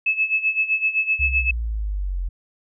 sine tone with tremolo, 2600 Hz, E7, 24 cents flat, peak -15 dBFS, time 0.06-1.51 s, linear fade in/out 5 ms, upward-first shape sine, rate 7.8 Hz, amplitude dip 80%
sine exponential sweep, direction down, 67.5 to 43.13 Hz, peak -22 dBFS, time 1.19-2.29 s, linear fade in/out 10 ms
effects none

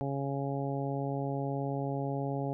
harmonic tone, 138.59 Hz, C#3, in tune, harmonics 1 / 2 / 3 / 4 / 5 / 6, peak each -34 / -37 / -39 / -40 / -41 / -42 dBFS, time 0.01-2.53 s, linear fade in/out 0 ms, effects none

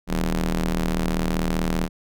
sawtooth ring-modulated tone, 80.5 Hz, E2, 41 cents flat, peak -14 dBFS, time 0.07-1.89 s, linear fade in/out 50 ms, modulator 103 Hz, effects none

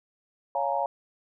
sine chord, Bb minor seventh, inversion first, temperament just, 559.4 / 699.2 / 839.1 / 932.3 Hz, Db5 / F5 / Ab5 / Bb5, +16 / +2 / +18 / 0 cents, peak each -30 dBFS, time 0.55-0.86 s, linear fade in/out 2 ms, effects none

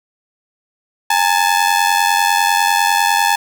sawtooth ring-modulated tone, 863 Hz, A5, 34 cents flat, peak -5 dBFS, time 1.1-3.36 s, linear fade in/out 5 ms, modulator 45 Hz, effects none

